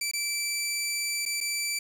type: tone with dropouts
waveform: 15% pulse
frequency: 2328 Hz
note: D7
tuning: 16 cents flat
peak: -21 dBFS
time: 0.01-1.79 s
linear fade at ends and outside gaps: 5 ms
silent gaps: 0.114-0.134 / 1.254-1.26 / 1.405-1.41 s
effects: 8-bit